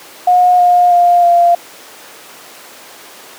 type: tone with pitch steps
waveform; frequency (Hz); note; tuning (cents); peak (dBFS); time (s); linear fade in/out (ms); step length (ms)
sine; 721 / 711.5 / 702.1 / 692.8; F#5 / F5 / F5 / F5; -45 / +32 / +9 / -14; -5; 0.27-1.55; 5; 320
effects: pink hiss -35 dBFS RMS until 3.38 s + high-pass 400 Hz 12 dB/octave